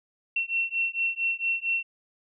sine beating tone pair, 2712 / 2716.4 Hz, E7 / F7, +49 / -49 cents, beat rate 4.4 Hz, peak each -28 dBFS, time 0.36-1.83 s, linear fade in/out 5 ms, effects none

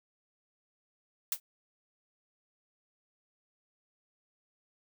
blue noise with exponential decay, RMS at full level -25 dBFS, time 1.32-1.4 s, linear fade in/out 2 ms, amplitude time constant 16 ms, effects none

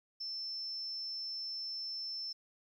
sine tone, 5320 Hz, E8, 15 cents sharp, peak -38 dBFS, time 0.2-2.33 s, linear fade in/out 10 ms, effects 12-bit

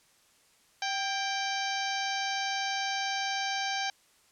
harmonic tone with a mistuned harmonic, 781 Hz, G5, 7 cents flat, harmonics 1 / 2 / 3 / 4 / 5 / 6 / 7 / 8, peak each -33 / -36 / -38 / -39 / -40 / -41 / -41 / -42 dBFS, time 0.82-3.9 s, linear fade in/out 2 ms, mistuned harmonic 2, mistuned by +44 cents, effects white hiss -64 dBFS RMS until 4.31 s + low-pass 10000 Hz 12 dB/octave

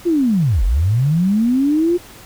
sine linear two-way sweep, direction down then up, 358.8 to 41.14 to 358.8 Hz, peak -12 dBFS, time 0.05-1.98 s, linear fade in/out 20 ms, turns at 0.64 s, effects pink hiss -40 dBFS RMS until 2.25 s

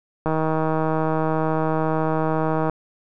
click train, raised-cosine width 1 ms, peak -9 dBFS, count 386, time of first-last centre 0.26-2.697 s, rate 158 Hz, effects none

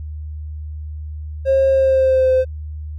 triangle tone with pitch glide, 537 to 517.2 Hz, C5 to C5, +45 to -20 cents, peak -8 dBFS, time 1.45-2.45 s, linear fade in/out 50 ms, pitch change -65 cents, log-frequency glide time 1.69-2.32 s, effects tanh soft clip ceiling -8 dBFS + added 76 Hz sine -26 dBFS peak until 2.98 s

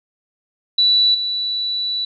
sine tone with level steps, 3951 Hz, B7, in tune, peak -11 / -19 dBFS, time 0.78-2.05 s, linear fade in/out 5 ms, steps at 1.14 s, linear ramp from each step 10 ms, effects none

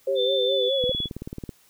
sine tone, 392 Hz, G4, in tune, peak -26 dBFS, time 0.07-0.7 s, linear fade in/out 20 ms
sine tone with vibrato, 521 Hz, C5, 7 cents flat, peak -22 dBFS, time 0.07-0.92 s, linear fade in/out 5 ms, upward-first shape sine, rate 4.8 Hz, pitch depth 92 cents each way
sine tone with pitch glide, 3551 to 3389 Hz, A7 to G#7, +15 to +34 cents, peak -25 dBFS, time 0.15-1.09 s, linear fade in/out 50 ms, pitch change -81 cents, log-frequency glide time 0.47-0.8 s
click train, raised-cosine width 3 ms, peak -20 dBFS, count 13, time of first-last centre 0.84-1.492 s, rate 18.4 Hz
effects white hiss -59 dBFS RMS until 1.69 s

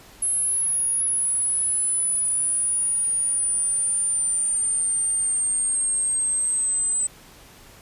sine linear sweep, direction down, 10660 to 8060 Hz, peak -20 dBFS, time 0.22-7.07 s, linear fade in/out 5 ms, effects pink hiss -48 dBFS RMS until 7.81 s + resampled to 32000 Hz

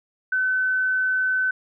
sine tone, 1517 Hz, F#6, 43 cents sharp, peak -19 dBFS, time 0.32-1.51 s, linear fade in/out 5 ms, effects none

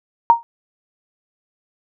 sine tone with exponential decay, 932 Hz, A#5, 1 cent flat, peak -3 dBFS, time 0.3-0.43 s, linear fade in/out 0 ms, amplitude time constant 28 ms, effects none

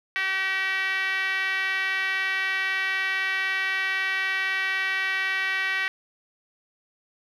5% pulse tone with band-pass filter, 382.3 Hz, G4, 43 cents flat, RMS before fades -26 dBFS, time 0.16-5.88 s, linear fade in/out 0 ms, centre 1900 Hz, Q 3.4, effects none

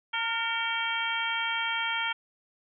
harmonic tone with a mistuned harmonic, 455.1 Hz, A#4, 42 cents flat, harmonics 2 / 3 / 4 / 5 / 6 / 7, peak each -34 / -33 / -37 / -33 / -39 / -33 dBFS, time 0.13-2.13 s, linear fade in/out 10 ms, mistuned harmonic 3, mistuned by +48 cents, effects none

